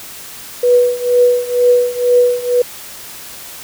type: tone with tremolo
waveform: sine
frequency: 490 Hz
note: B4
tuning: 14 cents flat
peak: -5 dBFS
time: 0.63-2.62 s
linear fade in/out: 5 ms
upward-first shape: triangle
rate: 2.1 Hz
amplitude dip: 90%
effects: white hiss -32 dBFS RMS until 3.63 s